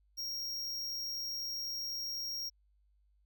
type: tone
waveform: square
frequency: 5588 Hz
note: F8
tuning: in tune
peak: -37 dBFS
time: 0.17-2.5 s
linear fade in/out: 20 ms
effects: added 50 Hz sine -67 dBFS peak until 3.25 s